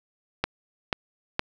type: clicks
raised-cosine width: 0.3 ms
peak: -7 dBFS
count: 3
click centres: 0.44 / 0.928 / 1.394 s
effects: none